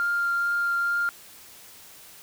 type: tone with vibrato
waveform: sine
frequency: 1396.9 Hz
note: F6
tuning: in tune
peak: -21 dBFS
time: 0-1.09 s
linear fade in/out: 0 ms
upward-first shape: triangle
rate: 2.3 Hz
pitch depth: 9 cents each way
effects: tanh soft clip ceiling -18 dBFS + white hiss -48 dBFS RMS until 2.22 s